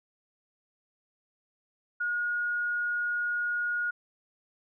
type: tone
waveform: sine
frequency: 1440 Hz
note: F#6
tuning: 47 cents flat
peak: -27 dBFS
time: 2-3.91 s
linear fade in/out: 10 ms
effects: none